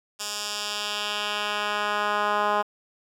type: tone with band-pass filter sweep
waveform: 10% pulse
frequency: 207.7 Hz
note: G#3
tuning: in tune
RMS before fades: -27 dBFS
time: 0.19-2.63 s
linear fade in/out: 20 ms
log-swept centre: 6500 to 1000 Hz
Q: 1.2
effects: 9-bit

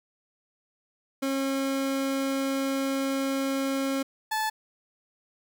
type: tone pair in turn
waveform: 30% pulse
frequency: 271.1 / 869.7 Hz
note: C#4 / A5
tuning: -38 / -20 cents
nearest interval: octave + minor sixth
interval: 2018 cents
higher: second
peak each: -23 dBFS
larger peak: neither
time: 1.22-4.03 / 4.31-4.5 s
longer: first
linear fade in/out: 10 ms
effects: none

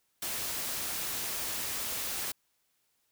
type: noise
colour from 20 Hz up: white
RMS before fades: -35 dBFS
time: 0.22-2.32 s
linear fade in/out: 5 ms
effects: white hiss -75 dBFS RMS until 3.11 s

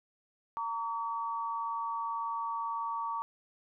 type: tone pair together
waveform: sine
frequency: 920 / 1138.2 Hz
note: A#5 / C#6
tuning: -23 / +45 cents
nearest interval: major third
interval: 368 cents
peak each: -35 / -35 dBFS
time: 0.57-3.22 s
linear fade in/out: 0 ms
effects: none

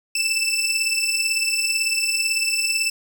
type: beating tone pair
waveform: 20% pulse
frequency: 2637 / 2655 Hz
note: E7 / E7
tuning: 0 / +12 cents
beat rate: 18 Hz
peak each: -18 dBFS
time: 0.15-2.9 s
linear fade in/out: 5 ms
effects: none

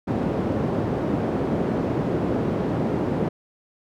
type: band-pass noise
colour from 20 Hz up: white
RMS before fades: -24 dBFS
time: 0.07-3.29 s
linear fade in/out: 10 ms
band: 110 to 360 Hz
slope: 12 dB/octave
effects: none

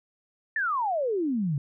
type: exponential sweep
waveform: sine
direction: down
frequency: 1819 to 133.7 Hz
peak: -24 dBFS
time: 0.56-1.58 s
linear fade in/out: 2 ms
effects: none

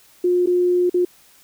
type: tone with dropouts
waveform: sine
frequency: 357 Hz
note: F4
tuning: 38 cents sharp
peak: -14 dBFS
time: 0.24-1.05 s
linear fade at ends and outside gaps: 5 ms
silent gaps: 0.461-0.471 / 0.897-0.942 s
effects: white hiss -52 dBFS RMS until 1.43 s

